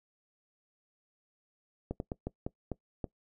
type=slowing click train; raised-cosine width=2 ms; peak=-21 dBFS; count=7; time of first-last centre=1.91-3.042 s; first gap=91 ms; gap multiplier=1.29; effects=noise-tail reverb RT60 0.1 s tail -21 dB re dry